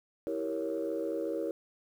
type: chord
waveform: sine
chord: E diminished seventh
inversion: none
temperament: equal with one note detuned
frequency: 327.2 / 392 / 466.2 / 554.4 Hz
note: E4 / G4 / Bb4 / Db5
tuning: -13 / 0 / 0 / 0 cents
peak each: -35 / -38 / -35 / -36 dBFS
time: 0.27-1.51 s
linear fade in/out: 0 ms
effects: tanh soft clip ceiling -24 dBFS + 10-bit